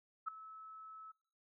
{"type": "tone with ADSR envelope", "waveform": "sine", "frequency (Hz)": 1300, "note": "E6", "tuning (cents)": -24, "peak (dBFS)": -33, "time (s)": [0.26, 1.12], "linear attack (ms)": 23, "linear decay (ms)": 3, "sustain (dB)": -17, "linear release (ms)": 13, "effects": ["noise-tail reverb RT60 0.7 s tail -26 dB re dry"]}